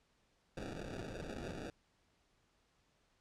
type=noise with sample-and-hold; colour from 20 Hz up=white; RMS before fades=-45 dBFS; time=0.57-1.7 s; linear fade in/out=2 ms; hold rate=1050 Hz; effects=pink hiss -75 dBFS RMS until 3.2 s + low-pass 7000 Hz 12 dB/octave